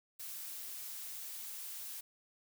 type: noise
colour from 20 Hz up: blue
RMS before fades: -45 dBFS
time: 0.19-2.01 s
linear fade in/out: 10 ms
effects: none